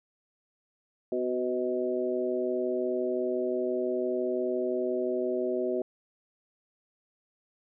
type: harmonic tone with a mistuned harmonic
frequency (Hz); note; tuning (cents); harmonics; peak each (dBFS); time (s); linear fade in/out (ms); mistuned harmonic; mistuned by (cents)
125.8; B2; +32; 2 / 3 / 4 / 5; -35 / -29 / -35 / -33; 1.12-5.82; 2; 3; -27
effects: none